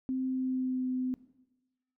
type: tone with pitch glide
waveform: sine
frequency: 260.2 to 255.4 Hz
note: C4 to C4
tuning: -9 to -42 cents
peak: -29 dBFS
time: 0.09-1.14 s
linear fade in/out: 0 ms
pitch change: -33 cents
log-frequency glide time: 0.24-0.89 s
effects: noise-tail reverb RT60 1.0 s tail -17 dB re dry